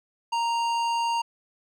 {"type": "tone with hard clipping", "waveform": "sine", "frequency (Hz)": 931, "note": "A#5", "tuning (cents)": -2, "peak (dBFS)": -25, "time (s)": [0.32, 1.22], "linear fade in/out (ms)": 10, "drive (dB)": 13, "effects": []}